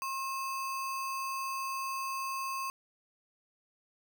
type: tone with sample-and-hold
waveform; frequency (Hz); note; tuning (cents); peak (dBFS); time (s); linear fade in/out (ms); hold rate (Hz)
sine; 1071; C6; +40; -33; 0.02-2.7; 0; 3675
effects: none